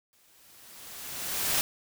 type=noise with exponential growth; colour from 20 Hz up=white; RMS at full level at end=-25 dBFS; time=0.13-1.61 s; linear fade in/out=0 ms; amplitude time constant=320 ms; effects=none